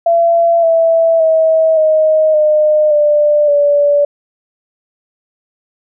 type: tone with pitch steps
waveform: sine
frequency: 676 / 658.7 / 641.8 / 625.3 / 609.2 / 593.6 / 578.4 Hz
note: E5 / E5 / E5 / D#5 / D#5 / D5 / D5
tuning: +43 / -1 / -46 / +8 / -37 / +18 / -27 cents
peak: -7 dBFS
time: 0.06-4.05 s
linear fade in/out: 5 ms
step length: 570 ms
effects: none